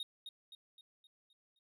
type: tone with echo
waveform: triangle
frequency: 3729 Hz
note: A#7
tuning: in tune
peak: -37 dBFS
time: 0-0.03 s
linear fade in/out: 2 ms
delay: 260 ms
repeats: 6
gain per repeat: -6 dB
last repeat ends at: 1.59 s
effects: none